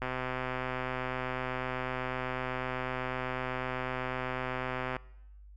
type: click train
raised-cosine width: 0.5 ms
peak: -19 dBFS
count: 634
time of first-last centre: 0.02-4.965 s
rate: 128 Hz
effects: noise-tail reverb RT60 0.9 s tail -22 dB re dry + added 50 Hz sine -49 dBFS peak until 5.56 s